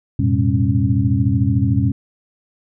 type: tone cluster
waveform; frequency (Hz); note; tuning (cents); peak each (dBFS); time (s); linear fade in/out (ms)
sine; 89.6 / 109.1 / 122.9 / 199.9 / 273.1; F2 / A2 / B2 / G3 / C#4; +45 / -14 / -8 / +34 / -26; -20 / -19 / -18 / -22 / -21; 0.19-1.92; 5
effects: none